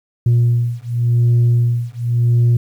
sine beating tone pair, 118.8 / 119.7 Hz, A#2 / A#2, +33 / +46 cents, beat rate 0.9 Hz, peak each -13 dBFS, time 0.26-2.57 s, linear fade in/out 5 ms, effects tanh soft clip ceiling -8 dBFS + 8-bit

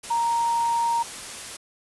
sine tone in noise, 932.3 Hz, A#5, in tune, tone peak -20 dBFS, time 0.1-1.03 s, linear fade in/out 10 ms, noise white, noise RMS -36 dBFS, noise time 0.03-1.57 s, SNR +13 dB, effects resampled to 24000 Hz

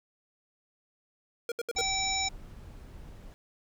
square tone bursts, 471.2 Hz, A#4, 19 cents sharp, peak -31 dBFS, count 4, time 1.49-1.812 s, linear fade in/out 2 ms, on 28 ms, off 70 ms
brown noise, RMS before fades -46 dBFS, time 1.75-3.34 s, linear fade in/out 0 ms
harmonic tone, 770 Hz, G5, 31 cents flat, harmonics 1 / 3 / 5 / 7 / 9, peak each -34 / -34 / -34 / -34 / -34 dBFS, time 1.76-2.29 s, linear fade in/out 10 ms
effects none

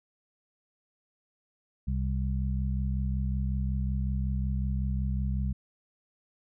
harmonic tone, 65.41 Hz, C2, in tune, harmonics 1 / 2 / 3, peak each -28 / -33 / -35 dBFS, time 1.87-5.53 s, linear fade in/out 10 ms, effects none

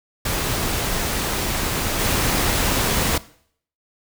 pink noise with level steps, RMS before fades -23 / -20 dBFS, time 0.25-3.18 s, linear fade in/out 5 ms, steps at 1.98 s, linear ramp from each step 20 ms, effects noise-tail reverb RT60 0.6 s tail -19 dB re dry

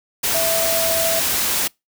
sine tone in noise, 659.3 Hz, E5, in tune, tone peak -20 dBFS, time 0.34-1.2 s, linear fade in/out 10 ms, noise white, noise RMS -20 dBFS, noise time 0.23-1.68 s, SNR -3 dB, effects noise-tail reverb RT60 0.2 s tail -26 dB re dry

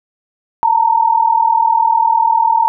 sine tone pair together, 892.3 / 932.3 Hz, A5 / A#5, +24 / 0 cents, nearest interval minor second, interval 76 cents, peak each -12 dBFS, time 0.63-2.68 s, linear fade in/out 0 ms, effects none

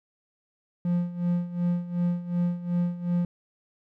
triangle tone with tremolo, 175.1 Hz, F3, 5 cents sharp, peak -19 dBFS, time 0.85-3.25 s, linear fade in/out 2 ms, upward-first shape sine, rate 2.7 Hz, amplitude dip 80%, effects none

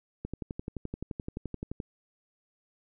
click train, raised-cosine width 3 ms, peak -22 dBFS, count 19, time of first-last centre 0.25-1.802 s, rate 11.6 Hz, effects none

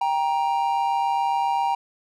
triangle tone pair together, 789.7 / 937 Hz, G5 / A#5, +13 / +9 cents, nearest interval minor third, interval 296 cents, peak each -21 dBFS, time 0.01-1.75 s, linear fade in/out 5 ms, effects none

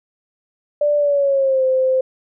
sine tone with pitch glide, 587.3 to 520.2 Hz, D5 to C5, 0 to -10 cents, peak -13 dBFS, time 0.81-2.01 s, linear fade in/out 5 ms, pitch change -210 cents, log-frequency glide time 0.97-1.64 s, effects none

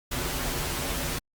pink noise with comb filter, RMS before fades -30 dBFS, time 0.11-1.19 s, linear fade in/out 10 ms, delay 9.7 ms, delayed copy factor -0.8, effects Opus 48 kbps

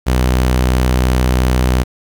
sawtooth tone, 62.9 Hz, B1, 32 cents sharp, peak -7 dBFS, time 0.06-1.84 s, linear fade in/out 20 ms, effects 7-bit

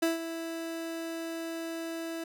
30% pulse tone with ADSR envelope, 329.6 Hz, E4, in tune, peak -21 dBFS, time 0.02-2.24 s, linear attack 9 ms, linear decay 150 ms, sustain -11 dB, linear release 5 ms, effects none

